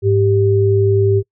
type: tone pair together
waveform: sine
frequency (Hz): 103.83 / 392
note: G#2 / G4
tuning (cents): 0 / 0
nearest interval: octave + major seventh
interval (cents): 2300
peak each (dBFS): -13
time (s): 0.02-1.23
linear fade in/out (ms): 50
effects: noise-tail reverb RT60 0.1 s tail -25 dB re dry